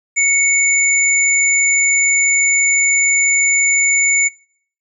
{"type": "tone pair together", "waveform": "sine", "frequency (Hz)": [2217, 7046], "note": ["C#7", "A8"], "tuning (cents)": [0, 1], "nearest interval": "octave + minor sixth", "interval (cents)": 2001, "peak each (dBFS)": [-13, -15], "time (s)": [0.16, 4.29], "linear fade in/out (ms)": 20, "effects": ["noise-tail reverb RT60 0.6 s tail -24 dB re dry"]}